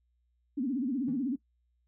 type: tone with vibrato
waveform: sine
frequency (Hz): 260.8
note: C4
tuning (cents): -5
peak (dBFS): -28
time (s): 0.57-1.36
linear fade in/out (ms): 10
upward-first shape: sine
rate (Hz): 16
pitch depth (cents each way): 200
type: tone with exponential decay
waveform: triangle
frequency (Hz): 163.4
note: E3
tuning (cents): -15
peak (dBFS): -34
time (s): 1.08-1.33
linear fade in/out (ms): 2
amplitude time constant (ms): 53
effects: noise-tail reverb RT60 0.1 s tail -18 dB re dry + added 60 Hz sine -70 dBFS peak until 1.87 s